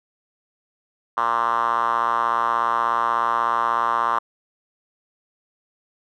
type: tone with band-pass filter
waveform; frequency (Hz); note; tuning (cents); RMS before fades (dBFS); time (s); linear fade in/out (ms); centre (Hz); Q
5% pulse; 116.54; A#2; 0; -21; 1.17-4.19; 5; 1100; 4.8
effects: none